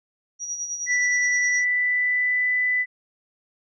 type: tone with tremolo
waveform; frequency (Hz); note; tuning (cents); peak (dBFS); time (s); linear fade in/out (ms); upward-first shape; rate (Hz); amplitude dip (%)
sine; 5770; F#8; -44; -25; 0.39-1.65; 50; sine; 9.6; 55
type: tone with pitch glide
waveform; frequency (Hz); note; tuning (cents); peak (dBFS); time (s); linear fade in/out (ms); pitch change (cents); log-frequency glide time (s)
sine; 1975.5 to 1995; B6 to B6; 0 to +17; -19; 0.86-2.86; 50; +17; 1.37-2.53
effects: none